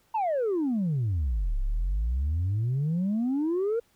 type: exponential two-way sweep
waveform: sine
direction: down then up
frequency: 932.3 to 32.12 to 479.2 Hz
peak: -22 dBFS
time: 0.14-3.8 s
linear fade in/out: 10 ms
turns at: 1.59 s
effects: tanh soft clip ceiling -22 dBFS + pink hiss -66 dBFS RMS until 3.95 s